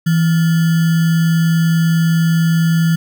sine tone with sample-and-hold, 164.81 Hz, E3, in tune, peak -10 dBFS, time 0.06-2.96 s, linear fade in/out 10 ms, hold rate 1575 Hz, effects none

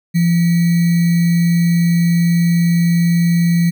sine tone with sample-and-hold, 170.6 Hz, F3, 40 cents flat, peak -10 dBFS, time 0.14-3.71 s, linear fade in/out 20 ms, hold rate 2100 Hz, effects none

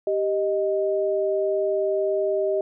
sine tone pair together, 392 / 622.3 Hz, G4 / D#5, 0 / 0 cents, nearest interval minor sixth, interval 800 cents, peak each -23 dBFS, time 0.07-2.61 s, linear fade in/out 2 ms, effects none

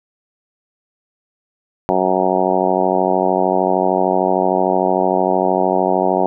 harmonic tone, 93.2 Hz, F#2, 13 cents sharp, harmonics 2 / 3 / 4 / 5 / 6 / 7 / 8 / 9 / 10, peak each -24 / -24 / -20 / -24 / -22 / -20 / -20 / -23 / -24 dBFS, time 1.89-6.26 s, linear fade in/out 0 ms, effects none

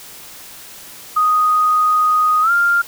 sine tone with pitch glide, 1244.5 to 1396.9 Hz, D#6 to F6, 0 to 0 cents, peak -11 dBFS, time 1.16-2.82 s, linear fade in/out 10 ms, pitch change +200 cents, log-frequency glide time 2.42-2.51 s, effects white hiss -37 dBFS RMS until 2.87 s

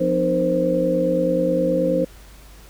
sine tone cluster, 176.5 / 252.3 / 303.3 / 474.5 / 524 Hz, F3 / B3 / D#4 / A#4 / C5, +19 / +37 / -44 / +31 / +2 cents, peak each -24 / -28 / -24 / -27 / -19 dBFS, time 0-2.05 s, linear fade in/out 10 ms, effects added 50 Hz sine -43 dBFS peak until 2.69 s + pink hiss -48 dBFS RMS until 2.69 s

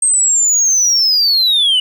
sine linear sweep, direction down, 8430 to 2908 Hz, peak -7 dBFS, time 0.02-1.8 s, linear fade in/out 5 ms, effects tanh soft clip ceiling -8 dBFS + 8-bit

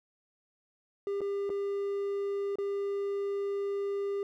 triangle tone with dropouts, 400 Hz, G4, 35 cents sharp, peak -28 dBFS, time 1.07-4.23 s, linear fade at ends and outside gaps 1 ms, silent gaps 1.207-1.215 / 1.494-1.501 / 2.556-2.585 s, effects none

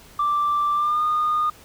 sine tone with pitch glide, 1174.7 to 1223.9 Hz, D6 to D#6, 0 to -29 cents, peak -17 dBFS, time 0.19-1.5 s, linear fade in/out 5 ms, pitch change +71 cents, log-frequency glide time 0.74-1.03 s, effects tanh soft clip ceiling -15 dBFS + pink hiss -48 dBFS RMS until 1.64 s

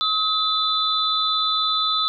sine tone cluster, 1274 / 3548 / 3991 Hz, D#6 / A7 / B7, +41 / +14 / +17 cents, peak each -23 dBFS, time 0.01-2.08 s, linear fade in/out 0 ms, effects none

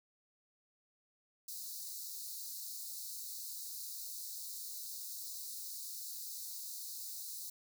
white high-pass noise, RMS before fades -45 dBFS, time 1.48-7.5 s, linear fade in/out 5 ms, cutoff 3900 Hz, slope 96 dB/octave, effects none

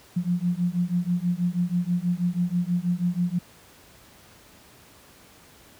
sine beating tone pair, 173.4 / 179.6 Hz, F3 / F3, -12 / +49 cents, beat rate 6.2 Hz, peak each -25 dBFS, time 0.16-3.39 s, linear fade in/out 10 ms, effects pink hiss -52 dBFS RMS until 5.79 s + high-pass 60 Hz 12 dB/octave

